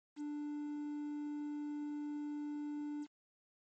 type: tone with quantisation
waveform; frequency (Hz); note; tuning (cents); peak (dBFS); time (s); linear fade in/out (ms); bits
triangle; 294.9; D4; +7; -37; 0.16-3.07; 50; 10
effects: MP3 32 kbps